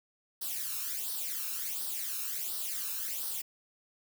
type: noise with flanger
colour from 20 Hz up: blue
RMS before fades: -36 dBFS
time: 0.41-3.42 s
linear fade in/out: 10 ms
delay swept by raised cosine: 0.21 to 0.77 ms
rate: 1.4 Hz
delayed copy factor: +0.7
effects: none